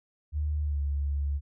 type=tone with pitch glide; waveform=sine; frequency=74.8 to 71.13 Hz; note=D2 to C#2; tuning=+32 to +45 cents; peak=-26 dBFS; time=0.32-1.41 s; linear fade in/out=50 ms; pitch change=-87 cents; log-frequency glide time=0.63-0.8 s; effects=none